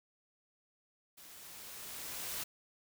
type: noise with level ramp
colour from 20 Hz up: white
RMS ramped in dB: -55 to -39 dBFS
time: 1.17-2.44 s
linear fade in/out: 10 ms
effects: none